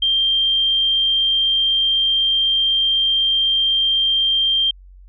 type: tone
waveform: sine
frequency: 3174 Hz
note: G7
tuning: 21 cents sharp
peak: -14 dBFS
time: 0.02-4.71 s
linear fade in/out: 5 ms
effects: added 46 Hz sine -40 dBFS peak until 5.08 s